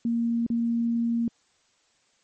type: tone with dropouts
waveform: sine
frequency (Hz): 233.1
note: A#3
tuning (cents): 0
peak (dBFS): -22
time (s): 0.05-1.28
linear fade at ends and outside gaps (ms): 2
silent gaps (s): 0.465-0.501
effects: white hiss -66 dBFS RMS until 2.23 s + MP3 32 kbps